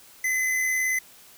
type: tone with amplitude modulation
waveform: square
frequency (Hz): 2031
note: B6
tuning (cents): +48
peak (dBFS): -22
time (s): 0.24-0.99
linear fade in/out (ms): 5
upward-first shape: sine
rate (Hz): 78.5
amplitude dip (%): 25
effects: white hiss -51 dBFS RMS until 1.37 s